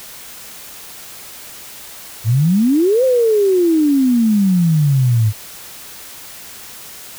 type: exponential two-way sweep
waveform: sine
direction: up then down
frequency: 103.83 to 530 to 103.83 Hz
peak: -10 dBFS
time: 2.24-5.33 s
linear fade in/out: 50 ms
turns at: 3.04 s
effects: white hiss -35 dBFS RMS until 7.18 s